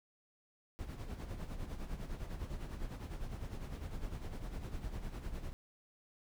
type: noise with tremolo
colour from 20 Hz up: brown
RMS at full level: -40 dBFS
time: 0.79-5.53 s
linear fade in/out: 0 ms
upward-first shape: sine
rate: 9.9 Hz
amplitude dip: 60%
effects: none